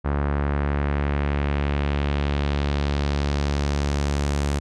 sawtooth tone with low-pass filter sweep, 71.6 Hz, D2, 43 cents flat, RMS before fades -23 dBFS, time 0.04-4.6 s, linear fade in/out 20 ms, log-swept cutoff 1400 to 8300 Hz, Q 1.4, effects none

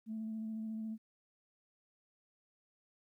sine tone with vibrato, 220.2 Hz, A3, 2 cents sharp, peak -37 dBFS, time 0.06-0.98 s, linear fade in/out 50 ms, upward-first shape square, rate 14 Hz, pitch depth 14 cents each way, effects tanh soft clip ceiling -34 dBFS + 13-bit

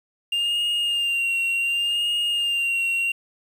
triangle tone with vibrato, 2797 Hz, F7, 2 cents sharp, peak -19 dBFS, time 0.32-3.12 s, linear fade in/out 5 ms, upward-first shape sine, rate 0.68 Hz, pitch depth 35 cents each way, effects 8-bit

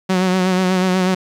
sawtooth tone with vibrato, 185 Hz, F#3, in tune, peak -10 dBFS, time 0.09-1.15 s, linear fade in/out 10 ms, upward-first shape sine, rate 8.2 Hz, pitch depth 36 cents each way, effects low-pass 7000 Hz 12 dB/octave + 8-bit

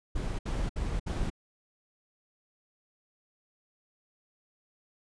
brown noise bursts, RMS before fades -31 dBFS, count 4, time 0.15-1.302 s, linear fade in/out 10 ms, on 240 ms, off 64 ms, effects resampled to 22050 Hz

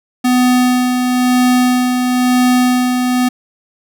square tone with tremolo, 250 Hz, B3, 21 cents sharp, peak -9 dBFS, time 0.24-3.29 s, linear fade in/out 10 ms, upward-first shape sine, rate 1 Hz, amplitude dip 40%, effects none

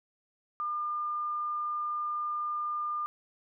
sine tone, 1204 Hz, D6, 43 cents sharp, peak -30 dBFS, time 0.6-3.06 s, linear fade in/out 0 ms, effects none

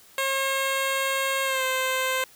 10% pulse tone with pitch glide, 539 to 519.7 Hz, C#5 to C5, -49 to -12 cents, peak -15 dBFS, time 0.18-2.24 s, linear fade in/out 2 ms, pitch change -63 cents, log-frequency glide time 1.44-1.64 s, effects white hiss -53 dBFS RMS until 2.35 s

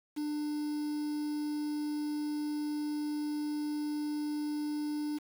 triangle tone with quantisation, 298.4 Hz, D4, 28 cents sharp, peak -30 dBFS, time 0.16-5.19 s, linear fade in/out 20 ms, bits 8, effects none

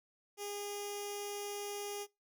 10% pulse tone with notch filter, 408.4 Hz, G#4, 29 cents flat, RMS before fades -42 dBFS, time 0.37-2.07 s, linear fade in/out 50 ms, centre 1500 Hz, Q 0.52, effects noise-tail reverb RT60 0.2 s tail -21 dB re dry

